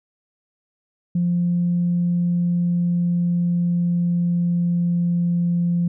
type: tone with pitch glide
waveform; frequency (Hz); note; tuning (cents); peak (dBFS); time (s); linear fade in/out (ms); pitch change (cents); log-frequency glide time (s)
sine; 174.61 to 173; F3 to F3; 0 to -16; -16; 1.15-5.88; 5; -16; 1.76-5.59
effects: tanh soft clip ceiling -12 dBFS